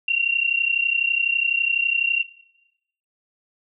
sine tone pair together, 2735 / 2767 Hz, F7 / F7, -37 / -17 cents, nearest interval unison, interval 20 cents, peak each -21 dBFS, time 0.08-2.23 s, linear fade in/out 5 ms, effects noise-tail reverb RT60 0.9 s tail -19 dB re dry

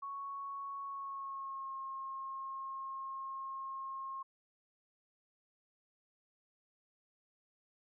sine tone with pitch glide, 1108.7 to 1074.7 Hz, C#6 to C6, 0 to +46 cents, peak -40 dBFS, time 0.02-4.23 s, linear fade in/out 10 ms, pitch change -54 cents, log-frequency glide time 0.84-1.75 s, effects none

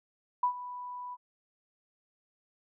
sine tone with ADSR envelope, 987.8 Hz, B5, in tune, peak -22 dBFS, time 0.43-1.17 s, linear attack 5 ms, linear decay 91 ms, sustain -16 dB, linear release 39 ms, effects none

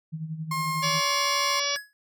sine tone with tremolo, 158.7 Hz, D#3, 35 cents sharp, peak -28 dBFS, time 0.12-1.01 s, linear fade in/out 20 ms, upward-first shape sine, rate 11 Hz, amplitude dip 65%
35% pulse tone, 1067 Hz, C6, 34 cents sharp, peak -25 dBFS, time 0.51-1.6 s, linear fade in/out 5 ms
harmonic tone, 570 Hz, C#5, 48 cents sharp, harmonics 1 / 2 / 3 / 4 / 5 / 6 / 7 / 8 / 9 / 10, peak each -34 / -34 / -36 / -32 / -35 / -33 / -38 / -36 / -32 / -32 dBFS, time 0.82-1.77 s, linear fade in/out 20 ms
square tone with exponential decay, 1680 Hz, G#6, 19 cents sharp, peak -28 dBFS, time 1.76-1.93 s, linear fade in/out 0 ms, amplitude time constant 35 ms
effects none

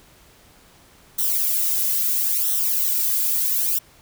violet noise with flanger, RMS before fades -21 dBFS, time 1.18-3.79 s, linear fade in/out 10 ms, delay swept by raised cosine 0.42 to 2.22 ms, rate 0.75 Hz, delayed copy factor -0.8, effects pink hiss -52 dBFS RMS until 4.01 s

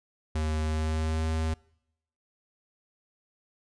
square tone with pitch glide, 77.78 to 79.69 Hz, D#2 to D#2, 0 to +42 cents, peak -27 dBFS, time 0.35-1.54 s, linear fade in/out 5 ms, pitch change +42 cents, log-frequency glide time 0.62-1.27 s, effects noise-tail reverb RT60 0.8 s tail -25 dB re dry + resampled to 22050 Hz

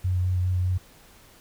sine tone with vibrato, 91.1 Hz, F#2, 26 cents flat, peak -21 dBFS, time 0.04-0.78 s, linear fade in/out 10 ms, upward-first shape sine, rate 4.9 Hz, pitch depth 15 cents each way, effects pink hiss -53 dBFS RMS until 1.4 s

